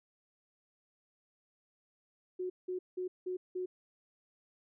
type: tone bursts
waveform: sine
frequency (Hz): 366.2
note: F#4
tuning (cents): -18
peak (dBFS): -34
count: 5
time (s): 2.39-3.66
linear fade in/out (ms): 10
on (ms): 110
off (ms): 180
effects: none